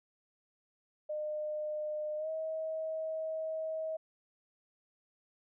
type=tone with pitch glide; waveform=sine; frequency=607 to 636.4 Hz; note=D#5 to D#5; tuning=-43 to +39 cents; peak=-34 dBFS; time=1.09-3.97 s; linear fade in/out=10 ms; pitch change=+82 cents; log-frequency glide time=2.17-2.29 s; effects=none